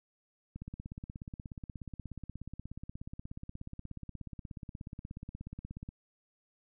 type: click train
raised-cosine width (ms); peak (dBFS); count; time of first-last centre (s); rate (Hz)
5; -30; 90; 0.56-5.889; 16.7
effects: none